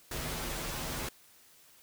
pink noise with comb filter, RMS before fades -37 dBFS, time 0.11-1.09 s, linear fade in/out 5 ms, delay 10 ms, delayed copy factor -0.65, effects white hiss -60 dBFS RMS until 1.82 s

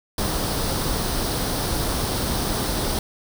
pink noise with comb filter, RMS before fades -24 dBFS, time 0.18-2.99 s, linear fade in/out 2 ms, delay 0.21 ms, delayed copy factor +0.5, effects none

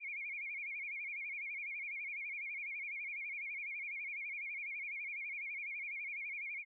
sine tone with vibrato, 2278 Hz, C#7, 47 cents sharp, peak -40 dBFS, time 0-6.65 s, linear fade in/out 50 ms, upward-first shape sine, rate 12 Hz, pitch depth 120 cents each way, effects none

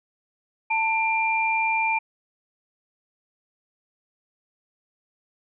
sine tone pair together, 890 / 2381 Hz, A5 / D7, +20 / +23 cents, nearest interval octave + perfect fourth, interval 1703 cents, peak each -23 / -23 dBFS, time 0.7-1.99 s, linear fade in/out 10 ms, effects none

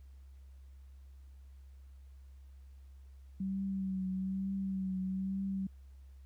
sine tone with vibrato, 190.8 Hz, G3, 47 cents flat, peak -33 dBFS, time 3.4-5.67 s, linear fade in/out 5 ms, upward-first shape triangle, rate 1.1 Hz, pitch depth 39 cents each way, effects added 67 Hz sine -51 dBFS peak until 6.25 s + pink hiss -75 dBFS RMS until 6.25 s

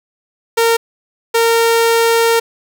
sawtooth tone pair in turn, 460 / 460 Hz, A#4 / A#4, -23 / -23 cents, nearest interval unison, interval 0 cents, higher neither, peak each -6 dBFS, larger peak neither, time 0.57-0.77 / 1.34-2.4 s, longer second, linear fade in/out 10 ms, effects none

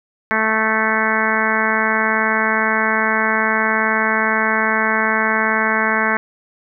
harmonic tone, 219.4 Hz, A3, 5 cents flat, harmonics 1 / 2 / 3 / 4 / 5 / 6 / 7 / 8 / 9 / 10, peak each -24 / -26 / -26 / -24 / -23 / -26 / -21 / -22 / -24 / -26 dBFS, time 0.31-6.17 s, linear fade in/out 0 ms, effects none

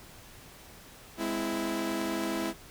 sawtooth chord, Ab augmented, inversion none, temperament equal with one note detuned, 207.7 / 257.4 / 329.6 Hz, Ab3 / C4 / E4, 0 / -28 / 0 cents, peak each -32 / -33 / -28 dBFS, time 1.17-2.54 s, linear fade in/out 50 ms, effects pink hiss -51 dBFS RMS until 2.7 s

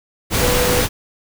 sine tone in noise, 493.9 Hz, B4, in tune, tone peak -18 dBFS, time 0.39-0.85 s, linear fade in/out 50 ms, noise pink, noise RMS -17 dBFS, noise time 0.3-0.89 s, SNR -4 dB, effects none

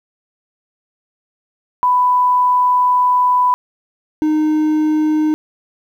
sine / triangle tone pair in turn, 994 / 307.9 Hz, B5 / D#4, +11 / -18 cents, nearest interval octave + minor sixth, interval 2029 cents, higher first, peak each -10 dBFS, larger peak neither, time 1.83-3.54 / 4.22-5.34 s, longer first, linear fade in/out 0 ms, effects 8-bit

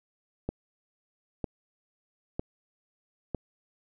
click train, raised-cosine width 2 ms, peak -17 dBFS, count 4, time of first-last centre 0.49-3.347 s, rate 1.05 Hz, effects none

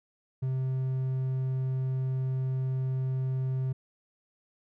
triangle tone, 130.81 Hz, C3, in tune, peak -25 dBFS, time 0.42-3.73 s, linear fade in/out 10 ms, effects none

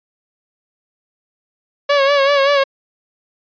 sawtooth tone with vibrato, 560 Hz, C#5, 18 cents sharp, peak -7 dBFS, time 1.89-2.64 s, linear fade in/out 10 ms, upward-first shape sine, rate 5.2 Hz, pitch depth 53 cents each way, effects resampled to 11025 Hz

